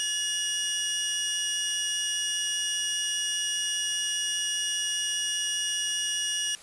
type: tone pair together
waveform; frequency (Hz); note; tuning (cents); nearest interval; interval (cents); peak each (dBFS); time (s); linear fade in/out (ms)
20% pulse; 1712 / 2879; A6 / F#7; -48 / -48; major sixth; 900; -31 / -22; 0-6.55; 0
effects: white hiss -49 dBFS RMS until 6.62 s + resampled to 24000 Hz